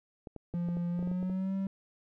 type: clicks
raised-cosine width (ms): 2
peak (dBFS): -29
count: 11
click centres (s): 0.272 / 0.363 / 0.539 / 0.687 / 0.77 / 0.992 / 1.027 / 1.074 / 1.115 / 1.228 / 1.298
type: tone with pitch glide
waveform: triangle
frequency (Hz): 173.3 to 193.4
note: F3 to G3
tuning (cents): -13 to -23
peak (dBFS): -28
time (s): 0.54-1.67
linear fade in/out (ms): 2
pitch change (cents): +190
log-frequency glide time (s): 0.9-1.54
effects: none